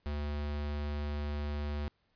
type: tone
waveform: square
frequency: 73.42 Hz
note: D2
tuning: in tune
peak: -34 dBFS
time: 0.06-1.88 s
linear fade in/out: 0 ms
effects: pink hiss -75 dBFS RMS until 2.15 s + resampled to 11025 Hz